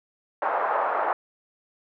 pink band-pass noise, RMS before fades -25 dBFS, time 0.42-1.13 s, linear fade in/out 2 ms, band 600 to 1300 Hz, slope 24 dB/octave, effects none

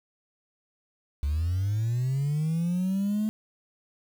sine linear sweep, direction up, 68.6 to 217.7 Hz, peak -22 dBFS, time 1.23-3.29 s, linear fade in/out 0 ms, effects tanh soft clip ceiling -22 dBFS + 8-bit

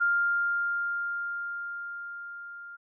sine tone with level ramp, 1400 Hz, F6, 4 cents sharp, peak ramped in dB -21 to -41 dBFS, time 0-2.77 s, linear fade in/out 20 ms, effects none

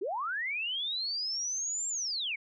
sine linear two-way sweep, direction up then down, 329.6 to 7459 to 2125 Hz, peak -31 dBFS, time 0.01-2.36 s, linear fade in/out 10 ms, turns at 1.88 s, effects none

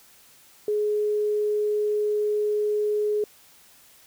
sine tone, 420 Hz, G#4, 19 cents sharp, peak -21 dBFS, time 0.68-3.24 s, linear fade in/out 2 ms, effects white hiss -54 dBFS RMS until 4.06 s

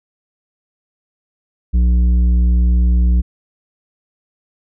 triangle tone with tanh clipping, 60.3 Hz, B1, 41 cents flat, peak -11 dBFS, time 1.73-3.22 s, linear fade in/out 20 ms, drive 12 dB, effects none

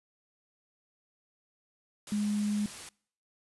sine tone in noise, 207.7 Hz, G#3, in tune, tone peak -27 dBFS, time 2.12-2.66 s, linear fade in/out 2 ms, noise white, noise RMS -44 dBFS, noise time 2.07-2.89 s, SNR +14 dB, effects noise-tail reverb RT60 0.6 s tail -26 dB re dry + resampled to 24000 Hz

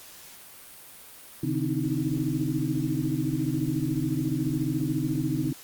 sine tone cluster, 131.3 / 151.7 / 258.1 / 304.8 / 318.9 Hz, C3 / D#3 / C4 / D#4 / D#4, +6 / -44 / -23 / -36 / +43 cents, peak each -31 dBFS, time 1.43-5.53 s, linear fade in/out 5 ms, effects white hiss -47 dBFS RMS until 5.63 s + Opus 48 kbps

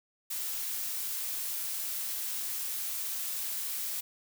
blue noise, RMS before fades -35 dBFS, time 0.3-4.01 s, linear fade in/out 10 ms, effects none

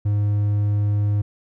triangle tone, 103.2 Hz, G#2, 10 cents flat, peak -15 dBFS, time 0.05-1.22 s, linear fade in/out 10 ms, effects none

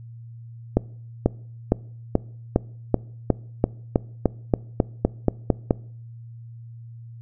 accelerating click train, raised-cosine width 2 ms, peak -3 dBFS, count 16, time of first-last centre 0.77-5.708 s, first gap 490 ms, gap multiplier 0.94, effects noise-tail reverb RT60 0.6 s tail -23 dB re dry + added 116 Hz sine -38 dBFS peak until 7.21 s

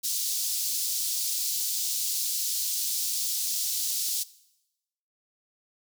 pink high-pass noise, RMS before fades -29 dBFS, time 0.03-4.24 s, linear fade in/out 20 ms, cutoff 4400 Hz, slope 24 dB/octave, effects noise-tail reverb RT60 0.9 s tail -19 dB re dry

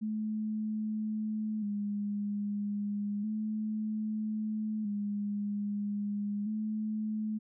sine tone with vibrato, 210.1 Hz, G#3, 20 cents sharp, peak -31 dBFS, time 0.01-7.39 s, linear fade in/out 20 ms, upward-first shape square, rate 0.31 Hz, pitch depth 43 cents each way, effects none

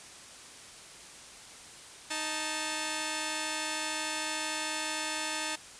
5% pulse tone pair together, 311.1 / 880 Hz, D#4 / A5, 0 / 0 cents, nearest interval octave + tritone, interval 1800 cents, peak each -24 / -22 dBFS, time 2.1-5.56 s, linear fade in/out 10 ms, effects white hiss -49 dBFS RMS until 5.79 s + resampled to 22050 Hz

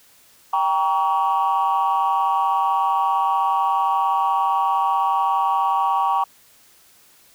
sine chord, G diminished, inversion none, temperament just, 784 / 940.8 / 1128.9 Hz, G5 / Bb5 / Db6, 0 / +16 / +31 cents, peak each -20 dBFS, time 0.53-6.24 s, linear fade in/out 5 ms, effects tanh soft clip ceiling -11 dBFS + white hiss -53 dBFS RMS until 7.34 s

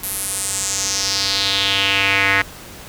square tone with band-pass filter sweep, 98 Hz, G2, in tune, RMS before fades -19 dBFS, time 0.03-2.42 s, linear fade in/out 5 ms, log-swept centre 12000 to 1900 Hz, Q 3.4, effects pink hiss -37 dBFS RMS until 2.88 s

